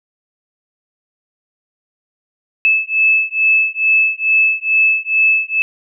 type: beating tone pair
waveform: sine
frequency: 2611 / 2613.3 Hz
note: E7 / E7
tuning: -17 / -16 cents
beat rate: 2.3 Hz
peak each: -14 dBFS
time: 2.65-5.62 s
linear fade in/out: 0 ms
effects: none